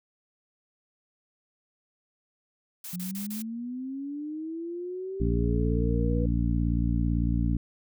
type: noise bursts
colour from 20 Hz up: blue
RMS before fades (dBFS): -39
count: 4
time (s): 2.84-3.422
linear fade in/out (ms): 5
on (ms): 120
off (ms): 34
type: linear sweep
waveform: sine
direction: up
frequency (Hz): 173.9 to 490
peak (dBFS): -32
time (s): 2.93-6.26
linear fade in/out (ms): 5
type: harmonic tone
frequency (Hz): 57.9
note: A#1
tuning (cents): -11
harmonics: 1 / 2 / 3 / 4 / 5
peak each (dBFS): -26 / -29 / -31 / -32 / -33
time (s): 5.2-7.57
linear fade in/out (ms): 5
effects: none